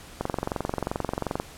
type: click train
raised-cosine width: 1 ms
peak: -12 dBFS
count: 28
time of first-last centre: 0.21-1.399 s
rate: 22.7 Hz
effects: pink hiss -46 dBFS RMS until 1.57 s + low-pass 12000 Hz 12 dB/octave